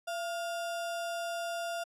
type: tone with sample-and-hold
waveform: sine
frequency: 680 Hz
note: F5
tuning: 46 cents flat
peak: -33 dBFS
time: 0.07-1.84 s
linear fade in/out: 10 ms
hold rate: 2100 Hz
effects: low-pass 12000 Hz 12 dB/octave